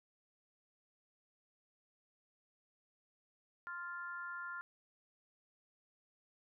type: harmonic tone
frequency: 349.2 Hz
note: F4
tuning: in tune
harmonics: 3 / 4 / 5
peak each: -49 / -43 / -52 dBFS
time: 3.67-4.61 s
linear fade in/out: 0 ms
effects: none